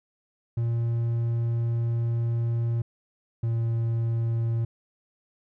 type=tone pair in turn; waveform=triangle; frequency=116.7 / 115.16 Hz; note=A#2 / A#2; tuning=+2 / -21 cents; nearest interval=unison; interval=23 cents; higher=first; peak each=-21 dBFS; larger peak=neither; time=0.57-2.82 / 3.43-4.65 s; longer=first; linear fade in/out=5 ms; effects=none